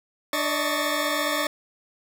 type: tone cluster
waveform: 20% pulse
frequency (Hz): 296.5 / 578 / 630 / 1107 / 1794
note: D4 / D5 / D#5 / C#6 / A6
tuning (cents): +17 / -28 / +21 / -3 / +33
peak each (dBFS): -25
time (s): 0.33-1.47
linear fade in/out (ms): 2
effects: none